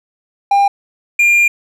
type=tone pair in turn; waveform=triangle; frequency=801 / 2400 Hz; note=G5 / D7; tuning=+37 / +37 cents; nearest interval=octave + perfect fifth; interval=1900 cents; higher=second; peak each=-6 dBFS; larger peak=neither; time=0.51-0.68 / 1.19-1.48 s; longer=second; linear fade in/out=5 ms; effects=none